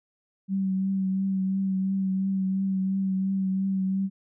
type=tone with vibrato; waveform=sine; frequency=191.6 Hz; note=G3; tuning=39 cents flat; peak=-23 dBFS; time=0.48-4.1 s; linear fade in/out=50 ms; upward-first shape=triangle; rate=2.9 Hz; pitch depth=28 cents each way; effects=none